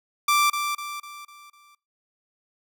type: tone with echo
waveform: sawtooth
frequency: 1174.7 Hz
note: D6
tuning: in tune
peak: -14 dBFS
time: 0.28-0.5 s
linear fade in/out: 5 ms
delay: 250 ms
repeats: 5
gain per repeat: -7 dB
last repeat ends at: 1.75 s
effects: noise-tail reverb RT60 0.3 s tail -23 dB re dry